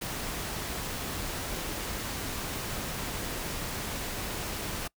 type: noise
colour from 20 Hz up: pink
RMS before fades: -35 dBFS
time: 0.01-4.88 s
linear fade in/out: 10 ms
effects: noise-tail reverb RT60 0.1 s tail -24 dB re dry